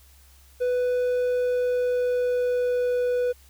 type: tone with pitch glide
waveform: triangle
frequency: 495.9 to 492.8 Hz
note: B4 to B4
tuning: +7 to -4 cents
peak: -19 dBFS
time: 0.6-3.33 s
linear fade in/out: 20 ms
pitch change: -11 cents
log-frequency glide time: 1.27-3.08 s
effects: added 67 Hz sine -52 dBFS peak until 3.49 s + white hiss -57 dBFS RMS until 3.49 s